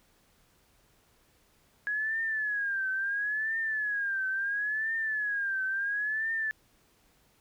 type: tone with vibrato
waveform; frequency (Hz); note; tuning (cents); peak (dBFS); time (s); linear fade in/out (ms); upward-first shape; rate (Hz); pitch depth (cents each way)
sine; 1667; G#6; +6; -28; 1.87-6.51; 0; triangle; 0.73; 150
effects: pink hiss -66 dBFS RMS until 7.4 s